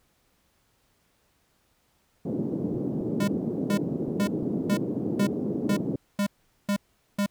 white band-pass noise, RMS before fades -29 dBFS, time 2.25-5.96 s, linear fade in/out 5 ms, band 140 to 370 Hz, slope 24 dB/octave
clicks, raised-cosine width 3 ms, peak -28 dBFS, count 4, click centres 2.744 / 3.01 / 4.08 / 4.428 s
square tone bursts, 202.1 Hz, G#3, 47 cents flat, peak -23 dBFS, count 9, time 3.2-7.262 s, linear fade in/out 5 ms, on 78 ms, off 420 ms
effects pink hiss -68 dBFS RMS until 7.3 s

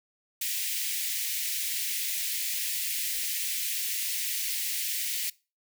white high-pass noise, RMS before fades -31 dBFS, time 0.41-5.3 s, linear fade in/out 5 ms, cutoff 1900 Hz, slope 48 dB/octave, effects noise-tail reverb RT60 0.3 s tail -22 dB re dry

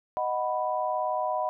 sine chord, B major, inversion first, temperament equal, 622.3 / 740 / 987.8 Hz, D#5 / F#5 / B5, 0 / 0 / 0 cents, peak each -30 dBFS, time 0.17-1.49 s, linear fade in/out 0 ms, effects none

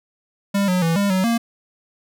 square tone with pitch steps, 199.6 / 182.1 / 165.3 / 201.1 / 187 / 232.4 Hz, G3 / F#3 / E3 / G3 / F#3 / A#3, +32 / -27 / +5 / +44 / +19 / -5 cents, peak -17 dBFS, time 0.54-1.38 s, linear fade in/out 10 ms, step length 140 ms, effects none

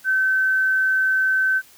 sine tone, 1535 Hz, G6, 37 cents flat, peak -16 dBFS, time 0.04-1.62 s, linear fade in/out 50 ms, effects white hiss -50 dBFS RMS until 1.77 s

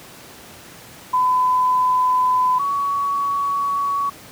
sine tone pair in turn, 1008 / 1123.8 Hz, B5 / C#6, +35 / +23 cents, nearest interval major second, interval 188 cents, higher second, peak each -14 / -18 dBFS, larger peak first, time 1.13-2.59 / 2.59-4.1 s, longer second, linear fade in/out 10 ms, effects pink hiss -41 dBFS RMS until 4.31 s + high-pass 100 Hz 12 dB/octave

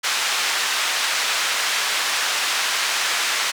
pink band-pass noise, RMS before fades -22 dBFS, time 0.03-3.52 s, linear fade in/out 20 ms, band 1300 to 6900 Hz, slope 12 dB/octave, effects none

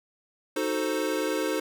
square chord, D# diminished seventh, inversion none, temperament equal, 311.1 / 370 / 440 / 523.3 Hz, D#4 / F#4 / A4 / C5, 0 / 0 / 0 / 0 cents, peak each -31 / -34 / -32 / -32 dBFS, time 0.56-1.6 s, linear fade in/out 5 ms, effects none

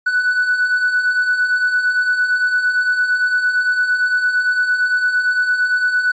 triangle beating tone pair, 1480 / 1488.8 Hz, F#6 / F#6, 0 / +10 cents, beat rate 8.8 Hz, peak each -19 / -12 dBFS, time 0.06-6.12 s, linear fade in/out 10 ms, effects tanh soft clip ceiling -8 dBFS + resampled to 16000 Hz

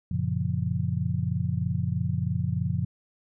sine chord, Gb major seventh, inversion none, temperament just, 92.5 / 115.62 / 138.75 / 173.43 Hz, Gb2 / Bb2 / Db3 / F3, 0 / -14 / +2 / -12 cents, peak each -30 dBFS, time 0.11-2.85 s, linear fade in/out 5 ms, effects none

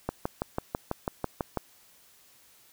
click train, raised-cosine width 1 ms, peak -14 dBFS, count 10, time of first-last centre 0.09-1.573 s, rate 6.07 Hz, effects white hiss -59 dBFS RMS until 2.72 s

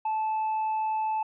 sine tone with tanh clipping, 872 Hz, A5, 16 cents flat, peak -26 dBFS, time 0.05-1.23 s, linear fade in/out 5 ms, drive 2 dB, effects resampled to 8000 Hz

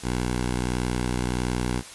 10% pulse tone with vibrato, 61.5 Hz, B1, 7 cents flat, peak -16 dBFS, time 0.02-1.83 s, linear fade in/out 50 ms, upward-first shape sine, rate 11 Hz, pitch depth 22 cents each way, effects white hiss -42 dBFS RMS until 1.94 s + resampled to 24000 Hz

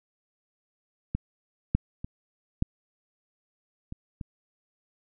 clicks, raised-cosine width 5 ms, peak -15 / -9 / -22 / -11 / -24 / -23 dBFS, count 6, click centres 1.15 / 1.75 / 2.045 / 2.624 / 3.924 / 4.212 s, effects none

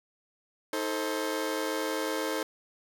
sawtooth chord, A diminished, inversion second, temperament just, 316.8 / 440 / 528 Hz, Eb4 / A4 / C5, +31 / 0 / +16 cents, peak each -30 dBFS, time 0.73-2.43 s, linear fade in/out 2 ms, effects none

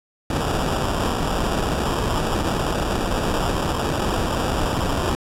pink noise with sample-and-hold, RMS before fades -22 dBFS, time 0.3-5.15 s, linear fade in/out 2 ms, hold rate 2100 Hz, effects low-pass 11000 Hz 12 dB/octave

